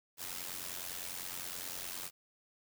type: noise with amplitude modulation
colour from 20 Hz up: white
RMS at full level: -39 dBFS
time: 0.17-2.11 s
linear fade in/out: 50 ms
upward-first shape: sine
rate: 89.8 Hz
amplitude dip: 75%
effects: none